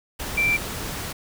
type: tone in noise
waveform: sine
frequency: 2349 Hz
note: D7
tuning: in tune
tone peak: -18 dBFS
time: 0.37-0.57 s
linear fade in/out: 10 ms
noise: pink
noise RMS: -31 dBFS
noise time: 0.19-1.13 s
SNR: +10 dB
effects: none